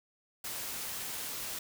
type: noise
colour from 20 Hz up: white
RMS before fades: -39 dBFS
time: 0.44-1.59 s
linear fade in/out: 5 ms
effects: none